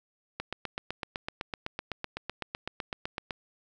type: click train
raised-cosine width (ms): 0.3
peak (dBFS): -17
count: 24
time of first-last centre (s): 0.4-3.308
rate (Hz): 7.91
effects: none